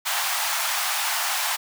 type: high-pass noise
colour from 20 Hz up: pink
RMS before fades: -25 dBFS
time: 0.05-1.57 s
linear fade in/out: 20 ms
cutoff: 720 Hz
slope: 48 dB/octave
effects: none